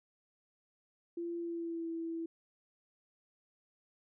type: tone with pitch glide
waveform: sine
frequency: 341.3 to 330.2 Hz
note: F4 to E4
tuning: -40 to +3 cents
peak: -36 dBFS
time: 1.17-2.26 s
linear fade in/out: 5 ms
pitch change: -57 cents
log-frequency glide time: 1.38-1.89 s
effects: none